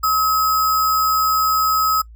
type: tone with sample-and-hold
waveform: sine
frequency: 1280 Hz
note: D#6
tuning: 49 cents sharp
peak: -14 dBFS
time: 0.03-2.02 s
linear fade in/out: 10 ms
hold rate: 6300 Hz
effects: noise-tail reverb RT60 0.1 s tail -22 dB re dry + added 56 Hz sine -38 dBFS peak until 2.15 s